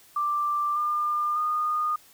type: tone with pitch steps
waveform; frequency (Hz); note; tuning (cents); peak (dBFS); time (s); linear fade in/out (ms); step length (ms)
sine; 1179 / 1201.7 / 1224.8; D6 / D6 / D#6; +6 / +39 / -28; -23; 0.16-1.96; 5; 600
effects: white hiss -55 dBFS RMS until 2.13 s